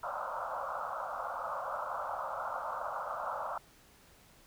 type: band-pass noise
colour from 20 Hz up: white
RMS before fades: -38 dBFS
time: 0.03-3.58 s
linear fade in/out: 5 ms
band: 530 to 1400 Hz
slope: 96 dB/octave
effects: pink hiss -61 dBFS RMS until 4.46 s